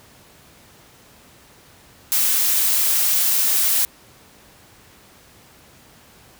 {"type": "noise", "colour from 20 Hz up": "blue", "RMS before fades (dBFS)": -18, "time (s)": [2.12, 3.85], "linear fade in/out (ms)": 0, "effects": ["pink hiss -49 dBFS RMS until 6.39 s", "high-pass 60 Hz 12 dB/octave"]}